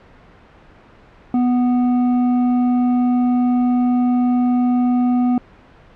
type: tone with hard clipping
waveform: sine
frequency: 246.9 Hz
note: B3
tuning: in tune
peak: -15 dBFS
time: 1.34-5.38 s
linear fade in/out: 2 ms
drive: 7 dB
effects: pink hiss -46 dBFS RMS until 5.95 s + low-pass 2000 Hz 12 dB/octave